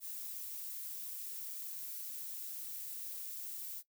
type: noise with amplitude modulation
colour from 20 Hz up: violet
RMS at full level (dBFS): -42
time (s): 0-3.83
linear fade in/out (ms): 50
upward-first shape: sine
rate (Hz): 234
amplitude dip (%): 45
effects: noise-tail reverb RT60 0.1 s tail -17 dB re dry